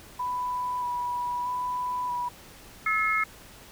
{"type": "tone with vibrato", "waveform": "sine", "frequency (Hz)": 985, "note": "B5", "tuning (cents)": -5, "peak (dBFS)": -27, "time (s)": [0.19, 2.29], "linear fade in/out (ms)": 10, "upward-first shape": "square", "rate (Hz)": 0.79, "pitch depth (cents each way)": 14}
{"type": "harmonic tone", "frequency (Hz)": 431.1, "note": "A4", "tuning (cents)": -35, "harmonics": [3, 4, 5], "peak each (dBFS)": [-26, -34, -25], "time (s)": [2.86, 3.24], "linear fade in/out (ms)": 5}
{"effects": ["pink hiss -49 dBFS RMS until 3.71 s"]}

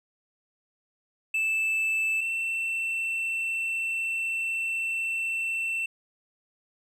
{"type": "tone pair in turn", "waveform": "triangle", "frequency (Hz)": [2637, 2686], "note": ["E7", "E7"], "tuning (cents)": [0, 32], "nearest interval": "unison", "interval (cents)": 32, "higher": "second", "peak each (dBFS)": [-22, -25], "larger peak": "first", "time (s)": [[1.34, 2.21], [2.21, 5.86]], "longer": "second", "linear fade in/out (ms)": 5, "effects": ["resampled to 32000 Hz"]}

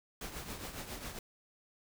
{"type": "noise with tremolo", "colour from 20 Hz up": "pink", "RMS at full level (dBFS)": -41, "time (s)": [0.21, 1.19], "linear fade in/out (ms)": 2, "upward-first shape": "triangle", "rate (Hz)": 7.3, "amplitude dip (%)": 65, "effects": []}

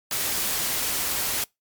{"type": "noise", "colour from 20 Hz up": "white", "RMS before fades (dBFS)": -26, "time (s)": [0.11, 1.44], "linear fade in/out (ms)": 2, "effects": ["noise-tail reverb RT60 0.2 s tail -26 dB re dry", "MP3 96 kbps"]}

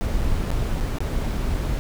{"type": "noise with dropouts", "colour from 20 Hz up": "brown", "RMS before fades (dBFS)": -23, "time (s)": [0.01, 1.79], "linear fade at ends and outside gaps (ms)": 0, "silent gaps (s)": [[0.214, 0.218], [0.504, 0.515], [0.802, 0.809], [0.985, 1.005]], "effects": []}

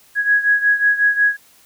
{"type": "beating tone pair", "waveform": "sine", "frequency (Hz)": [1661.2, 1666.7], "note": ["G#6", "G#6"], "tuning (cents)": [0, 6], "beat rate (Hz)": 5.5, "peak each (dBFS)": [-14, -18], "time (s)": [0.15, 1.37], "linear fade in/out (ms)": 50, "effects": ["white hiss -51 dBFS RMS until 1.65 s"]}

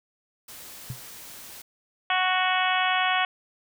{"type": "noise", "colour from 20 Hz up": "white", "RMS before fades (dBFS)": -43, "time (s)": [0.48, 1.62], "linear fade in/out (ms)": 5}
{"type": "tone with exponential decay", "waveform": "sine", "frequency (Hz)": 126.8, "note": "B2", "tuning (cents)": 46, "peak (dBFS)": -26, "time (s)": [0.9, 1.01], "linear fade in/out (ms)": 2, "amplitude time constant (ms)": 22}
{"type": "harmonic tone", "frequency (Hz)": 370, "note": "F#4", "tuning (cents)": 0, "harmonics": [2, 3, 4, 5, 6, 7, 8, 9], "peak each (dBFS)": [-26, -28, -29, -30, -31, -31, -32, -33], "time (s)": [2.1, 3.25], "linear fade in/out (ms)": 2}
{"effects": []}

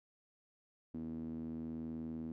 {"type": "tone with band-pass filter", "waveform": "sawtooth", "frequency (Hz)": 80.4, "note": "E2", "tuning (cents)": -43, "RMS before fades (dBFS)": -43, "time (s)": [0.94, 2.32], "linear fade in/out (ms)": 0, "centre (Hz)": 260, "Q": 5.6, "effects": []}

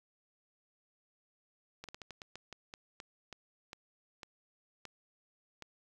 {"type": "slowing click train", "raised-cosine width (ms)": 0.2, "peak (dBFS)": -28, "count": 15, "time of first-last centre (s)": [1.84, 5.623], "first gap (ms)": 47, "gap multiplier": 1.24, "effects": ["10-bit"]}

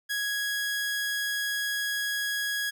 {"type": "tone", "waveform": "sawtooth", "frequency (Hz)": 1661.2, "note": "G#6", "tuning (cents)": 0, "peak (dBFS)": -24, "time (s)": [0.09, 2.71], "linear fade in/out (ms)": 20, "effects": []}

